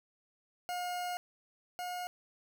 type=tone pair in turn; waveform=40% pulse; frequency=715 / 717.8 Hz; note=F5 / F5; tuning=+41 / +47 cents; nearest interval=unison; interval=6 cents; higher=second; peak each=-34 / -36 dBFS; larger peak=first; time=0.69-1.17 / 1.79-2.07 s; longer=first; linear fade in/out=0 ms; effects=none